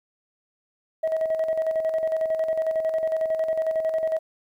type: tone with tremolo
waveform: sine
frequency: 640 Hz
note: D#5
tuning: 49 cents sharp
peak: -18 dBFS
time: 1.03-4.19 s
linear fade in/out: 10 ms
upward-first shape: square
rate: 11 Hz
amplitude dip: 55%
effects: tanh soft clip ceiling -18 dBFS + 10-bit